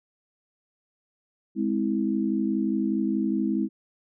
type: chord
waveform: sine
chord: Ab augmented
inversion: none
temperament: just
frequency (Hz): 207.7 / 259.6 / 324.5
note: Ab3 / C4 / E4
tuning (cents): 0 / -13 / -27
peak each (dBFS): -26 / -28 / -27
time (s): 1.55-3.69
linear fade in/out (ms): 50
effects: none